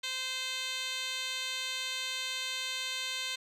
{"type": "tone with band-pass filter", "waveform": "10% pulse", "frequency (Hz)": 518, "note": "C5", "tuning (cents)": -17, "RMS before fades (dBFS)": -36, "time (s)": [0.03, 3.36], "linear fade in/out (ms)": 10, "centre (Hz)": 4400, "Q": 2.3, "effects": []}